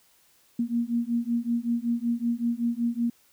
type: beating tone pair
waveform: sine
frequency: 233.1 / 238.4 Hz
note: A#3 / A#3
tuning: 0 / +39 cents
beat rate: 5.3 Hz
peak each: -27 dBFS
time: 0.59-3.1 s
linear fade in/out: 5 ms
effects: white hiss -62 dBFS RMS until 3.32 s